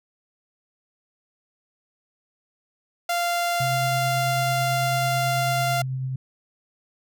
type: tone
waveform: sawtooth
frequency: 694 Hz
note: F5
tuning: 11 cents flat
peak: -18 dBFS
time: 3.09-5.82 s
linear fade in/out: 5 ms
type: tone with tremolo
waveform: sine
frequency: 130.81 Hz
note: C3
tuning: in tune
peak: -24 dBFS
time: 3.6-6.16 s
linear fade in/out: 5 ms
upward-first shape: triangle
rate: 9.1 Hz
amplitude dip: 25%
effects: none